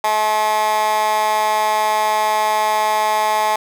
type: tone with high-pass filter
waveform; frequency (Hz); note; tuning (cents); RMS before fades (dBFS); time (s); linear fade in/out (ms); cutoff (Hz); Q
15% pulse; 214.5; A3; -44; -17; 0.04-3.56; 2; 880; 3.1
effects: none